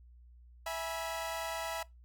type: chord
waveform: sawtooth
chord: E major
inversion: none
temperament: equal with one note detuned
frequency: 659.3 / 830.6 / 974.2 Hz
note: E5 / G#5 / B5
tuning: 0 / 0 / -24 cents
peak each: -34 / -39 / -38 dBFS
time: 0.66-1.83 s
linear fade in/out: 5 ms
effects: noise-tail reverb RT60 0.2 s tail -22 dB re dry + added 60 Hz sine -54 dBFS peak until 2.04 s